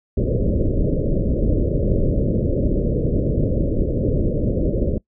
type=low-pass noise; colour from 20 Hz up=pink; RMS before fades=-19 dBFS; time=0.17-4.98 s; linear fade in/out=5 ms; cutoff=590 Hz; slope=96 dB/octave; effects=noise-tail reverb RT60 0.1 s tail -22 dB re dry